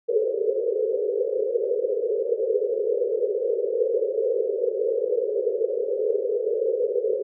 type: band-pass noise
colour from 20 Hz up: white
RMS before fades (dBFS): -24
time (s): 0.08-7.23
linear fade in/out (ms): 20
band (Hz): 400 to 520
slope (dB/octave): 96
effects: none